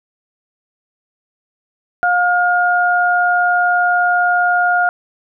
sine tone pair together, 712 / 1423 Hz, F5 / F6, +33 / +32 cents, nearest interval octave, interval 1199 cents, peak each -14 dBFS, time 2.03-4.89 s, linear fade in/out 0 ms, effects none

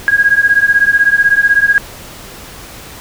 sine beating tone pair, 1632 / 1648 Hz, G#6 / G#6, -31 / -14 cents, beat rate 16 Hz, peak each -10 dBFS, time 0.08-1.78 s, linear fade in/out 0 ms, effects pink hiss -32 dBFS RMS until 3 s

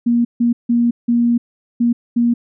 sine tone bursts at uneven times, 237.1 Hz, A#3, 30 cents sharp, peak -11 dBFS, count 6, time 0.06-0.25 / 0.4-0.53 / 0.69-0.91 / 1.08-1.38 / 1.8-1.93 / 2.16-2.34 s, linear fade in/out 10 ms, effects none

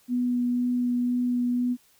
sine tone with vibrato, 245.4 Hz, B3, 11 cents flat, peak -22 dBFS, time 0.08-1.77 s, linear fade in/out 50 ms, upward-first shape sine, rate 2 Hz, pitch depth 9 cents each way, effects white hiss -61 dBFS RMS until 1.99 s

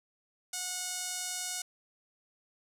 sawtooth tone with band-pass filter, 730 Hz, F#5, 24 cents flat, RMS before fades -37 dBFS, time 0.53-1.62 s, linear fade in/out 5 ms, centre 7600 Hz, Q 1.6, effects none

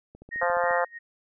click train, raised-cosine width 2 ms, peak -33 dBFS, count 9, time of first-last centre 0.15-0.709 s, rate 14.3 Hz
sine tone with tremolo, 1864.7 Hz, A#6, in tune, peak -28 dBFS, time 0.31-0.99 s, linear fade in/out 20 ms, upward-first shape sine, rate 3 Hz, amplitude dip 95%
harmonic tone, 174.61 Hz, F3, in tune, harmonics 3 / 4 / 5 / 6 / 7 / 8 / 9 / 10, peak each -26 / -28 / -30 / -32 / -33 / -34 / -35 / -36 dBFS, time 0.41-0.85 s, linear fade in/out 10 ms
effects none

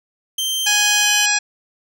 sawtooth tone with pitch glide, 3136 to 3052 Hz, G7 to G7, 0 to -47 cents, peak -16 dBFS, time 0.38-1.26 s, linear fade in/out 5 ms, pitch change -47 cents, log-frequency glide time 1-1.09 s
harmonic tone, 831 Hz, G#5, 1 cent sharp, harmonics 1 / 2 / 3 / 4 / 5 / 6 / 7 / 9, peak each -26 / -21 / -21 / -28 / -26 / -27 / -21 / -22 dBFS, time 0.66-1.39 s, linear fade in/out 10 ms
effects none

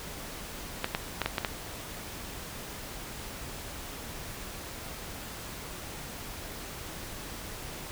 clicks, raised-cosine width 0.3 ms, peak -11 dBFS, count 6, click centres 0.844 / 0.949 / 1.217 / 1.26 / 1.382 / 1.448 s, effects pink hiss -41 dBFS RMS until 7.91 s

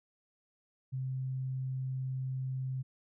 sine tone, 130.81 Hz, C3, in tune, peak -33 dBFS, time 0.92-2.83 s, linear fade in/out 20 ms, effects none

